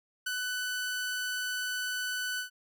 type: tone with ADSR envelope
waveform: sawtooth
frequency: 1496 Hz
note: F#6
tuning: 19 cents sharp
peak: -26 dBFS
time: 0.26-2.5 s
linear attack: 9 ms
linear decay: 19 ms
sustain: -2 dB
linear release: 110 ms
effects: none